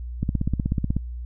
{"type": "click train", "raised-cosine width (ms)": 5, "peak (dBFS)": -10, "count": 13, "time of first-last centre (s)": [0.23, 0.966], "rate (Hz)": 16.3, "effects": ["added 60 Hz sine -30 dBFS peak until 1.25 s"]}